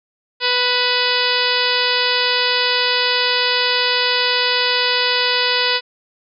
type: harmonic tone with a mistuned harmonic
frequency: 493.9 Hz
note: B4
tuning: in tune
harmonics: 1 / 2 / 3 / 4 / 5 / 6 / 7 / 8 / 9 / 10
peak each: -24 / -24 / -24 / -24 / -24 / -24 / -24 / -24 / -24 / -24 dBFS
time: 0.4-5.81 s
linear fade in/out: 50 ms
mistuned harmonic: 5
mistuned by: +38 cents
effects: none